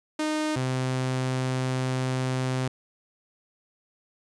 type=tone pair in turn; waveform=sawtooth; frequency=307.6 / 129.33 Hz; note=D#4 / C3; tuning=-20 / -20 cents; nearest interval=octave + minor third; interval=1500 cents; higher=first; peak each=-21 dBFS; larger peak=neither; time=0.19-0.56 / 0.56-2.68 s; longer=second; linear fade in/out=5 ms; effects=resampled to 22050 Hz